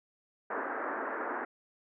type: band-pass noise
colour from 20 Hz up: white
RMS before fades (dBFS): -36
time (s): 0.5-1.45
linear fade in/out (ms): 5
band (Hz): 250 to 1700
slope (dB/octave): 48
effects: none